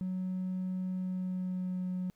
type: tone with pitch glide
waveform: triangle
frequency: 185 to 182.88 Hz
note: F#3 to F#3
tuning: 0 to -20 cents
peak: -29 dBFS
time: 0.01-2.1 s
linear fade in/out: 0 ms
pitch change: -20 cents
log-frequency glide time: 0.9-1.86 s
effects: tanh soft clip ceiling -28 dBFS + pink hiss -74 dBFS RMS until 2.15 s